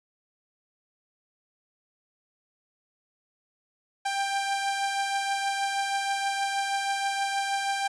sawtooth beating tone pair, 790 / 796.3 Hz, G5 / G5, +13 / +27 cents, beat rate 6.3 Hz, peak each -23 / -31 dBFS, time 4.05-7.88 s, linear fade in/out 10 ms, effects resampled to 22050 Hz

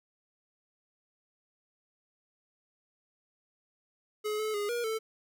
square tone with pitch steps, 424.2 / 432.3 / 411.6 / 476.9 / 441.9 Hz, G#4 / A4 / G#4 / A#4 / A4, +37 / -31 / -16 / +39 / +7 cents, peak -31 dBFS, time 4.24-4.99 s, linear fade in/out 20 ms, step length 150 ms, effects none

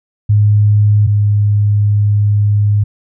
sine tone pair in turn, 104.4 / 103.5 Hz, G#2 / G#2, +10 / -5 cents, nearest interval unison, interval 15 cents, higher first, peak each -6 / -8 dBFS, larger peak first, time 0.29-1.07 / 1.07-2.84 s, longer second, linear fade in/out 10 ms, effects none

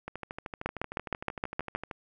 two click trains, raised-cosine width 0.5 ms, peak -14 / -22 dBFS, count 8 / 25, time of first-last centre 0.66-1.75 / 0.08-1.912 s, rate 6.42 / 13.1 Hz, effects none

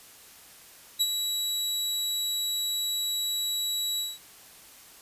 sawtooth tone with ADSR envelope, 3900 Hz, B7, 23 cents flat, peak -17 dBFS, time 0.99-4.19 s, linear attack 22 ms, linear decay 45 ms, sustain -7 dB, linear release 200 ms, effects white hiss -51 dBFS RMS until 5.01 s + resampled to 32000 Hz

